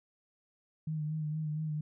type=tone with vibrato; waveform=sine; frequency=154.1 Hz; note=D#3; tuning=16 cents flat; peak=-32 dBFS; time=0.87-1.81 s; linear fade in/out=5 ms; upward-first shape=sine; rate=4.3 Hz; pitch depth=36 cents each way; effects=none